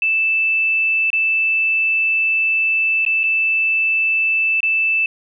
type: tone with dropouts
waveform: sine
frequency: 2640 Hz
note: E7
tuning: 2 cents sharp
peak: -14 dBFS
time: 0.02-5.06 s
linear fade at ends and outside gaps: 2 ms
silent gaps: 1.103-1.13 / 3.051-3.063 / 3.234-3.238 / 4.605-4.63 s
effects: none